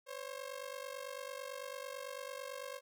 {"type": "ring-modulated tone", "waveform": "sawtooth", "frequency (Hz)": 536, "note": "C5", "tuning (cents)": 42, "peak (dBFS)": -36, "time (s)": [0.06, 2.81], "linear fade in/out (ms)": 50, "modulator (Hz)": 24.5, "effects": []}